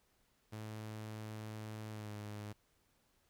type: tone with pitch glide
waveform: sawtooth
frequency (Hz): 108.4 to 104.65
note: A2 to G#2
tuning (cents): -25 to +14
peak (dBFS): -40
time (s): 0.52-2.53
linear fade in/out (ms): 10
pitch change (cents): -61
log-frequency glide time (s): 1.9-2.13
effects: pink hiss -75 dBFS RMS until 3.29 s